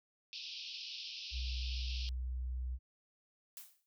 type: band-pass noise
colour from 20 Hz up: white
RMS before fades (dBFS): -46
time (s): 0.33-2.09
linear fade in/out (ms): 0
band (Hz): 2500 to 5400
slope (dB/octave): 96
type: tone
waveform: sine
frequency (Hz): 62.6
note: B1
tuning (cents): +24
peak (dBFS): -36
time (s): 1.31-2.79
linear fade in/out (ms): 50
type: noise with exponential decay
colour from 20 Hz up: blue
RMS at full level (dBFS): -46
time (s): 3.57-3.86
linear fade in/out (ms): 0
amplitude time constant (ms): 61
effects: none